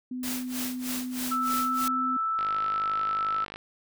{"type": "tone with pitch glide", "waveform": "sine", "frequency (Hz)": [252.1, 255.2], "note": ["B3", "C4"], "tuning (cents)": [36, -43], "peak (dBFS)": -31, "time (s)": [0.11, 2.17], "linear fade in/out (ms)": 5, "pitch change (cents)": 21, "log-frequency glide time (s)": [1.64, 1.74]}
{"type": "noise with tremolo", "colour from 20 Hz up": "white", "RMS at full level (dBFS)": -33, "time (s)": [0.23, 1.88], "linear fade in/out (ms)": 2, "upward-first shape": "sine", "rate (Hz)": 3.2, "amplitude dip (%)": 90}
{"type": "tone", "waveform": "sine", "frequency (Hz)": 1318.5, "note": "E6", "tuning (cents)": 0, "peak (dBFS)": -25, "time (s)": [1.31, 3.45], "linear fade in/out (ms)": 10}
{"type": "click train", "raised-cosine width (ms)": 0.3, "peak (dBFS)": -22, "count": 61, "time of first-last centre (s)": [2.39, 3.56], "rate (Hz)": 51.3}
{"effects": []}